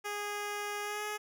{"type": "tone with pitch glide", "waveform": "10% pulse", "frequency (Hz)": [412.5, 420.4], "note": ["G#4", "G#4"], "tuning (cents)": [-12, 21], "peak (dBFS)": -27, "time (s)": [0.04, 1.18], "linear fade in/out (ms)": 20, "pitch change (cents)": 33, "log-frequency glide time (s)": [0.82, 1.04], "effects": []}